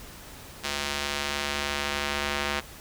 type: tone with band-pass filter sweep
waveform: square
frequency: 71.7 Hz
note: D2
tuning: 41 cents flat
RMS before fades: -30 dBFS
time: 0.63-2.61 s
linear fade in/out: 20 ms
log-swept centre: 4000 to 2400 Hz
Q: 0.74
effects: pink hiss -45 dBFS RMS until 2.8 s